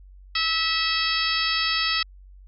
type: harmonic tone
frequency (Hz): 650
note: E5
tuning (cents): -24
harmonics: 2 / 3 / 4 / 5 / 6 / 7 / 8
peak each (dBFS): -29 / -29 / -29 / -29 / -29 / -29 / -29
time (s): 0.35-2.03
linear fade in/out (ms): 5
effects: added 47 Hz sine -44 dBFS peak until 2.47 s